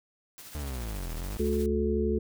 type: noise with tremolo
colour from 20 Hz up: white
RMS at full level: -45 dBFS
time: 0.38-1.66 s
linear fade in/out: 0 ms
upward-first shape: sine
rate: 14 Hz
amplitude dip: 40%
type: linear two-way sweep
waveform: 40% pulse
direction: down then up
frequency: 76.4 to 38.15 to 55 Hz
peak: -32 dBFS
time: 0.55-1.37 s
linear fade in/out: 0 ms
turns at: 1.14 s
type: harmonic tone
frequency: 72.5 Hz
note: D2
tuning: 22 cents flat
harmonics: 1 / 3 / 5 / 6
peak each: -30 / -30 / -30 / -30 dBFS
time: 1.39-2.19 s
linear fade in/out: 10 ms
effects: none